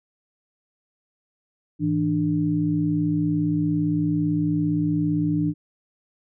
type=tone cluster; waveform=sine; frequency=104.3 / 162 / 297.2 Hz; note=G#2 / E3 / D4; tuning=+8 / -30 / +21 cents; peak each=-31 / -23 / -22 dBFS; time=1.79-5.54 s; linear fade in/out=50 ms; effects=none